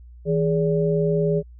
sine tone cluster, 162.9 / 414.8 / 576 Hz, E3 / G#4 / D5, -20 / -2 / -34 cents, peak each -21 / -21 / -26 dBFS, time 0.25-1.43 s, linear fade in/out 50 ms, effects added 60 Hz sine -41 dBFS peak until 1.59 s

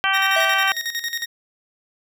harmonic tone, 388 Hz, G4, 18 cents flat, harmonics 2 / 3 / 4 / 5 / 6 / 7 / 8, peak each -25 / -24 / -21 / -27 / -26 / -27 / -25 dBFS, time 0.04-0.72 s, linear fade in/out 0 ms
20% pulse tone with tremolo, 1864.7 Hz, A#6, in tune, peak -17 dBFS, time 0.13-1.26 s, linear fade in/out 20 ms, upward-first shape square, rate 11 Hz, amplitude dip 70%
square tone with exponential decay, 656 Hz, E5, 9 cents flat, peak -19 dBFS, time 0.36-0.87 s, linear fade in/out 5 ms, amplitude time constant 110 ms
effects none

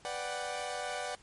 sawtooth chord, G major seventh, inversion first, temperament equal, 493.9 / 587.3 / 740 / 784 Hz, B4 / D5 / F#5 / G5, 0 / 0 / 0 / 0 cents, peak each -39 / -36 / -35 / -40 dBFS, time 0.05-1.15 s, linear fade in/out 0 ms, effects pink hiss -60 dBFS RMS until 1.22 s + MP3 48 kbps

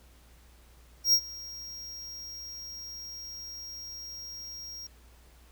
square tone with ADSR envelope, 5600 Hz, F8, 4 cents sharp, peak -18 dBFS, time 1.04-4.87 s, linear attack 93 ms, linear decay 66 ms, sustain -22 dB, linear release 5 ms, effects added 60 Hz sine -55 dBFS peak until 5.51 s + pink hiss -61 dBFS RMS until 5.51 s

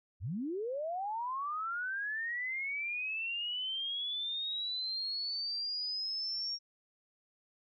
sine linear sweep, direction up, 69.3 to 5588 Hz, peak -34 dBFS, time 0.2-6.59 s, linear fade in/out 50 ms, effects none

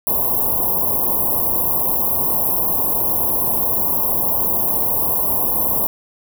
white band-stop noise, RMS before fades -18 dBFS, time 0.07-5.87 s, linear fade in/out 0 ms, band 1100 to 11000 Hz, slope 96 dB/octave, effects none

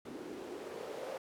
white noise with band-pass filter sweep, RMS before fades -44 dBFS, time 0.05-1.18 s, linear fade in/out 5 ms, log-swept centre 280 to 550 Hz, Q 3.7, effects none

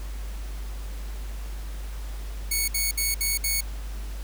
5% pulse tone bursts, 2220 Hz, C#7, 2 cents sharp, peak -13 dBFS, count 5, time 2.51-3.608 s, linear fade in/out 5 ms, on 170 ms, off 62 ms, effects added 50 Hz sine -31 dBFS peak until 4.23 s + pink hiss -46 dBFS RMS until 4.23 s

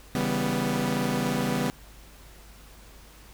sawtooth chord, C# half-diminished seventh, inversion none, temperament equal with one note detuned, 138.59 / 161.8 / 196 / 246.9 Hz, C#3 / E3 / G3 / B3, 0 / -32 / 0 / 0 cents, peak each -28 / -29 / -26 / -24 dBFS, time 0.15-1.7 s, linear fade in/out 0 ms, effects added 50 Hz sine -49 dBFS peak until 3.33 s + pink hiss -52 dBFS RMS until 3.33 s

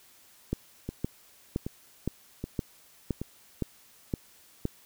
two click trains, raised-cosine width 3 ms, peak -15 / -20 dBFS, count 9 / 4, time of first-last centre 0.53-4.654 / 0.89-3.216 s, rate 1.94 / 1.29 Hz, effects white hiss -58 dBFS RMS until 4.85 s

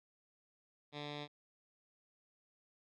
10% pulse tone with low-pass filter, 146.83 Hz, D3, in tune, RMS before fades -45 dBFS, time 0.92-1.28 s, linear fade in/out 50 ms, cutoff 3700 Hz, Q 3.5, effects none

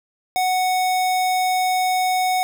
square tone, 740 Hz, F#5, in tune, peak -18 dBFS, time 0.36-2.43 s, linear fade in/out 0 ms, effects none

